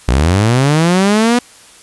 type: linear sweep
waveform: sawtooth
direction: up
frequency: 55.8 to 246.9 Hz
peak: -5 dBFS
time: 0.08-1.39 s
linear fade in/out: 5 ms
effects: white hiss -41 dBFS RMS until 1.82 s + resampled to 24000 Hz